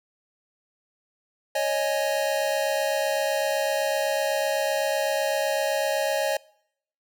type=chord; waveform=square; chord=C# suspended second; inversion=none; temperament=equal; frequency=554.4 / 622.3 / 830.6 Hz; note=C#5 / D#5 / G#5; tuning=0 / 0 / 0 cents; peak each=-27 / -27 / -31 dBFS; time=1.55-6.37 s; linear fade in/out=5 ms; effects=noise-tail reverb RT60 0.7 s tail -24 dB re dry

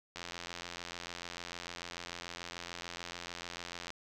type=click train; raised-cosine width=0.2 ms; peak=-24 dBFS; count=326; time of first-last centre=0.16-3.904 s; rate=86.8 Hz; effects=none

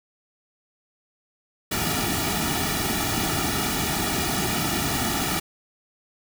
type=noise with comb filter; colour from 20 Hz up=pink; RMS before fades=-25 dBFS; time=1.71-5.4 s; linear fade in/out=10 ms; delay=1.9 ms; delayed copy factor=-0.9; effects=none

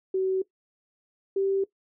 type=tone pair in turn; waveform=sine; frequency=378.4 / 389.9 Hz; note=F#4 / G4; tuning=+39 / -9 cents; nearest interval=minor second; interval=52 cents; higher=second; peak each=-22 dBFS; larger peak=neither; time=0.14-0.42 / 1.36-1.64 s; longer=neither; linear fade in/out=5 ms; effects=noise-tail reverb RT60 0.1 s tail -18 dB re dry

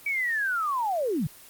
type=linear sweep; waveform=sine; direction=down; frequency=2300 to 122 Hz; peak=-24 dBFS; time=0.06-1.27 s; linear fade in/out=5 ms; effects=white hiss -49 dBFS RMS until 1.49 s + Opus 24 kbps

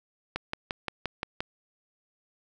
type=click train; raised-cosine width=0.3 ms; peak=-14 dBFS; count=7; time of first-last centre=0.36-1.405 s; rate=5.74 Hz; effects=none

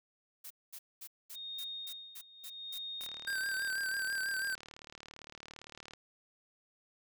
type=noise bursts; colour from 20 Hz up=blue; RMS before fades=-47 dBFS; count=10; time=0.44-3.07 s; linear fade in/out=10 ms; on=65 ms; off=220 ms
type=tone with tremolo; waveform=sine; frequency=3700 Hz; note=A#7; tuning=14 cents flat; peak=-39 dBFS; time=1.34-3.7 s; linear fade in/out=20 ms; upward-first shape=sine; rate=0.81 Hz; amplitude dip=85%
type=click train; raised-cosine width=0.2 ms; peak=-31 dBFS; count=111; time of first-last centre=3.01-5.936 s; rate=37.6 Hz
type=tone with vibrato; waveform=square; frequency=1568 Hz; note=G6; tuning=in tune; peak=-34 dBFS; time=3.27-4.55 s; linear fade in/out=5 ms; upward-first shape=triangle; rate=6.1 Hz; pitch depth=51 cents each way
effects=none

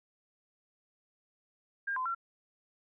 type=tone with pitch steps; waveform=sine; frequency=1606 / 1026 / 1362 Hz; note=G6 / C6 / F6; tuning=+41 / -34 / -44 cents; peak=-31 dBFS; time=1.87-2.149 s; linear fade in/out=10 ms; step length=93 ms; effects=none

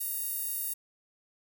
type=tone with high-pass filter; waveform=sawtooth; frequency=932 Hz; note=A#5; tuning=1 cent flat; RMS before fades=-34 dBFS; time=0-0.74 s; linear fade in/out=10 ms; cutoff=12000 Hz; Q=1.7; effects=none

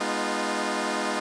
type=chord; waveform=10% pulse; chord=F half-diminished seventh; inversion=first; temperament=equal with one note detuned; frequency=207.7 / 246.9 / 306.5 / 349.2 Hz; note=Ab3 / Cb4 / Eb4 / F4; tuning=0 / 0 / -26 / 0 cents; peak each=-23 dBFS; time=0-1.2 s; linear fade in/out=10 ms; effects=resampled to 22050 Hz

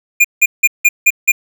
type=tone bursts; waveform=square; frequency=2416 Hz; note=D7; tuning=48 cents sharp; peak=-6 dBFS; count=6; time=0.2-1.32 s; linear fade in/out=10 ms; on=45 ms; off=170 ms; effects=none

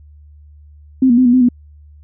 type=tone with pitch steps; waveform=sine; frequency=261.1 / 237.9 / 255.8 / 241.9 / 255.8 / 244.5 Hz; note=C4 / A#3 / C4 / B3 / C4 / B3; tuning=-3 / +35 / -39 / -36 / -39 / -17 cents; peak=-7 dBFS; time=1.02-1.488 s; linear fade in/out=5 ms; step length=78 ms; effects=added 74 Hz sine -39 dBFS peak until 2.03 s

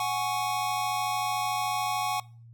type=chord; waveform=square; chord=F# suspended second; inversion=none; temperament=equal with one note detuned; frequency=740 / 833.5 / 1108.7 Hz; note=F#5 / G#5 / C#6; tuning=0 / +6 / 0 cents; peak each=-32 dBFS; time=0-2.2 s; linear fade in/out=2 ms; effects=noise-tail reverb RT60 0.4 s tail -22 dB re dry + added 116 Hz sine -47 dBFS peak until 2.53 s

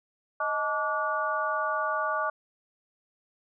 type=harmonic tone with a mistuned harmonic; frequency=289.8 Hz; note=D4; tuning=23 cents flat; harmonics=2 / 3 / 4 / 5; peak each=-32 / -34 / -29 / -32 dBFS; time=0.4-2.3 s; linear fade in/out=5 ms; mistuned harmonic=2; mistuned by=+130 cents; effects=none

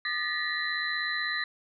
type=tone cluster; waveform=sine; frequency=1213 / 1748 / 1909 / 2005 / 4016 Hz; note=D#6 / A6 / A#6 / B6 / B7; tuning=-44 / -12 / +41 / +26 / +28 cents; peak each=-38 / -34 / -32 / -39 / -34 dBFS; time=0.05-1.44 s; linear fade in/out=2 ms; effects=none

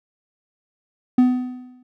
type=tone with exponential decay; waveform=triangle; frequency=250.9 Hz; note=B3; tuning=28 cents sharp; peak=-7 dBFS; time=1.18-1.83 s; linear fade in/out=5 ms; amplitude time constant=140 ms; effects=none

